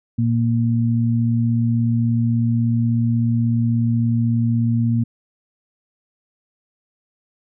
sine tone pair together, 116.68 / 233.1 Hz, A#2 / A#3, +2 / 0 cents, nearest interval octave, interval 1198 cents, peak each -17 / -19 dBFS, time 0.18-5.04 s, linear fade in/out 10 ms, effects none

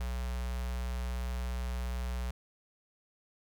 square tone with notch filter, 61.4 Hz, B1, 9 cents flat, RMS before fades -35 dBFS, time 0-2.31 s, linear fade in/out 5 ms, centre 290 Hz, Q 0.8, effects none

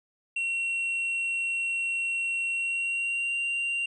triangle tone with pitch glide, 2731 to 2768 Hz, F7 to F7, -39 to -16 cents, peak -25 dBFS, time 0.36-3.86 s, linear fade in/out 5 ms, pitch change +23 cents, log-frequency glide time 2.52-3.35 s, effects resampled to 22050 Hz

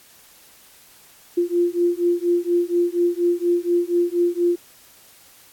sine beating tone pair, 346.3 / 350.5 Hz, F4 / F4, -15 / +6 cents, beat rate 4.2 Hz, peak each -20 dBFS, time 1.37-4.56 s, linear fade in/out 10 ms, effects white hiss -50 dBFS RMS until 5.52 s + AAC 64 kbps

